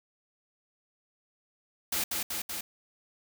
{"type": "noise with echo", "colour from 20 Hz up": "white", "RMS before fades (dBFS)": -30, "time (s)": [1.92, 2.04], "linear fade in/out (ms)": 5, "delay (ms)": 190, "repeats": 3, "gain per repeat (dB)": -2, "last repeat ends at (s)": 2.61, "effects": []}